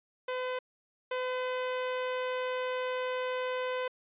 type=tone pair in turn; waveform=sawtooth; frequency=507 / 507 Hz; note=B4 / B4; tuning=+45 / +45 cents; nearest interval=unison; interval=0 cents; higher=neither; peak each=-28 / -27 dBFS; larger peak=second; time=0.28-0.59 / 1.11-3.88 s; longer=second; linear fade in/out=5 ms; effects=resampled to 8000 Hz